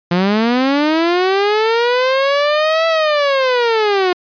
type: linear two-way sweep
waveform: sawtooth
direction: up then down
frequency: 170.2 to 660 to 354.3 Hz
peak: -8 dBFS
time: 0.11-4.13 s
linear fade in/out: 5 ms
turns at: 2.87 s
effects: resampled to 11025 Hz